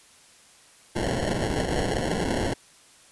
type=noise with sample-and-hold; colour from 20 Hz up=white; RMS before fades=-26 dBFS; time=0.95-2.54 s; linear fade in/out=10 ms; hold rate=1225 Hz; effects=white hiss -54 dBFS RMS until 3.11 s + resampled to 24000 Hz